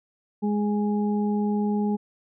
harmonic tone, 207.7 Hz, G#3, in tune, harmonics 1 / 2 / 4, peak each -22 / -30 / -34 dBFS, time 0.42-1.97 s, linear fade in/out 20 ms, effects none

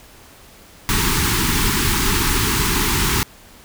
pink band-stop noise, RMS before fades -18 dBFS, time 0.89-3.23 s, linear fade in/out 0 ms, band 430 to 840 Hz, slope 96 dB/octave, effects pink hiss -45 dBFS RMS until 3.64 s

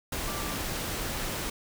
sine tone in noise, 1174.7 Hz, D6, in tune, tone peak -40 dBFS, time 0.27-0.56 s, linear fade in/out 5 ms, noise pink, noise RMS -33 dBFS, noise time 0.12-1.5 s, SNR -10 dB, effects none

